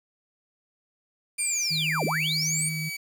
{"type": "tone with pitch glide", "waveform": "sawtooth", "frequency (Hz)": [2382, 2280], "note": ["D7", "C#7"], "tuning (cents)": [24, 48], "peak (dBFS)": -28, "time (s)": [1.38, 2.97], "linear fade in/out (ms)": 10, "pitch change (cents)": -76, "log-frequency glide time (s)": [1.93, 2.21]}
{"type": "linear two-way sweep", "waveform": "sine", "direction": "down then up", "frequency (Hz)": [9220, 155.6, 9220], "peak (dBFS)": -25, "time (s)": [1.38, 2.7], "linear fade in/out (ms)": 20, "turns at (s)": 2.05}
{"type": "tone with vibrato", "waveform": "sine", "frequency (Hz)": 157, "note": "D#3", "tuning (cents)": 16, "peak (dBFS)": -30, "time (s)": [1.7, 2.9], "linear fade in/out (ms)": 20, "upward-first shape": "triangle", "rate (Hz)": 5.2, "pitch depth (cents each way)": 12}
{"effects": ["8-bit"]}